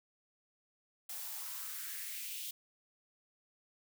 blue noise with high-pass filter sweep, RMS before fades -43 dBFS, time 1.09-2.51 s, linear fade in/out 5 ms, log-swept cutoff 630 to 3200 Hz, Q 3, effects none

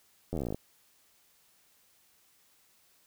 slowing click train, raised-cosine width 2 ms, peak -21 dBFS, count 15, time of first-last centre 0.33-0.546 s, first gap 11 ms, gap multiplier 1.05, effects white hiss -66 dBFS RMS until 3.06 s

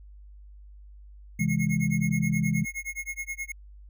square tone with tremolo, 2163 Hz, C#7, 43 cents flat, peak -30 dBFS, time 1.39-3.52 s, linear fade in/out 5 ms, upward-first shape sine, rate 9.5 Hz, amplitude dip 100%
sine chord, C augmented, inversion none, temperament equal with one note detuned, 133.1 / 164.81 / 207.7 Hz, C3 / E3 / G#3, +30 / 0 / 0 cents, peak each -29 / -26 / -27 dBFS, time 1.39-2.65 s, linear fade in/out 10 ms
effects added 50 Hz sine -45 dBFS peak until 3.89 s

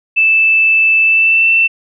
sine tone with pitch glide, 2637 to 2677 Hz, E7 to E7, 0 to +26 cents, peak -7 dBFS, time 0.16-1.68 s, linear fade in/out 20 ms, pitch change +26 cents, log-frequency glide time 1.03-1.51 s, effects none

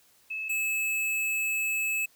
sine / square tone pair in turn, 2600 / 2600 Hz, E7 / E7, -24 / -24 cents, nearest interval unison, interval 0 cents, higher neither, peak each -31 / -27 dBFS, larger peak second, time 0.3-0.49 / 0.49-2.06 s, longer second, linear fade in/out 10 ms, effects white hiss -62 dBFS RMS until 2.15 s

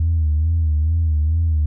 sine tone with vibrato, 79.2 Hz, D#2, 31 cents sharp, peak -13 dBFS, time 0-1.66 s, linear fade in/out 5 ms, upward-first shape sine, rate 2.3 Hz, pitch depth 84 cents each way, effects tanh soft clip ceiling -11 dBFS

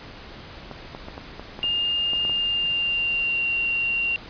clicks, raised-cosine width 1 ms, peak -21 dBFS, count 10, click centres 0.713 / 0.949 / 1.085 / 1.179 / 1.396 / 1.591 / 1.641 / 2.134 / 2.251 / 2.296 s
sine tone with pitch glide, 2818 to 2762 Hz, F7 to F7, +15 to -20 cents, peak -21 dBFS, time 1.63-4.16 s, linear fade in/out 0 ms, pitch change -35 cents, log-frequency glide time 2.24-3.45 s
effects pink hiss -41 dBFS RMS until 4.29 s + resampled to 11025 Hz

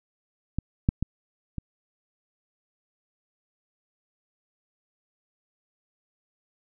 clicks, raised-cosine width 5 ms, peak -14 / -7 / -13 / -19 dBFS, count 4, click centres 0.586 / 0.889 / 1.026 / 1.583 s, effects none

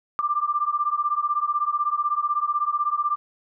sine beating tone pair, 1178 / 1194 Hz, D6 / D6, +5 / +28 cents, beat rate 16 Hz, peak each -24 dBFS, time 0.19-3.16 s, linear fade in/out 0 ms, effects none

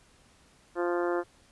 harmonic tone, 174.61 Hz, F3, in tune, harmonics 2 / 3 / 4 / 5 / 6 / 7 / 8 / 9 / 10, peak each -28 / -33 / -36 / -41 / -39 / -41 / -40 / -46 / -45 dBFS, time 0.75-1.24 s, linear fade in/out 50 ms, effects pink hiss -61 dBFS RMS until 1.51 s + resampled to 24000 Hz

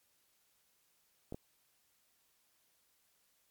clicks, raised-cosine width 2 ms, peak -29 dBFS, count 2, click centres 1.324 / 1.345 s, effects white hiss -74 dBFS RMS until 3.5 s + MP3 96 kbps

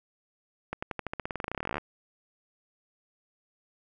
accelerating click train, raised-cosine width 0.5 ms, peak -17 dBFS, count 27, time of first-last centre 0.73-1.782 s, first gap 95 ms, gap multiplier 0.92, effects none

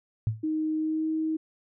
sine tone with exponential decay, 110 Hz, A2, in tune, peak -19 dBFS, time 0.27-0.46 s, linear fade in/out 0 ms, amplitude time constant 41 ms
sine tone with pitch glide, 312.1 to 316.3 Hz, D#4 to D#4, +5 to +29 cents, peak -25 dBFS, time 0.43-1.37 s, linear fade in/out 10 ms, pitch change +24 cents, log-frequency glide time 0.76-1.08 s
effects none

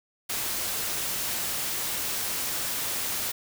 white noise, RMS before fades -30 dBFS, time 0.29-3.32 s, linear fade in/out 10 ms, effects none

